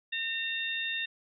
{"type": "harmonic tone", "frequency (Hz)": 912, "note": "A#5", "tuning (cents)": -38, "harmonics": [2, 3, 4], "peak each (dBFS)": [-35, -35, -35], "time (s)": [0.12, 1.06], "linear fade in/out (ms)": 10, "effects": []}